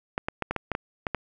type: clicks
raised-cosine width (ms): 0.5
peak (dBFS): -12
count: 9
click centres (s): 0.179 / 0.285 / 0.423 / 0.51 / 0.563 / 0.717 / 0.751 / 1.068 / 1.147
effects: none